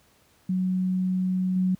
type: tone with level steps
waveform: sine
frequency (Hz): 185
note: F#3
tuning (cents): 0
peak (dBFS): -22 / -20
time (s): 0.49-1.75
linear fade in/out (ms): 5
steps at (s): 1.56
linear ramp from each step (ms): 2
effects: pink hiss -61 dBFS RMS until 1.79 s + high-pass 60 Hz 12 dB/octave